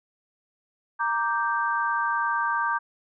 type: chord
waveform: sine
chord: G minor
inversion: first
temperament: equal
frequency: 932.3 / 1174.7 / 1568 Hz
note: Bb5 / D6 / G6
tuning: 0 / 0 / 0 cents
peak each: -27 dBFS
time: 0.99-2.79 s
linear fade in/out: 20 ms
effects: none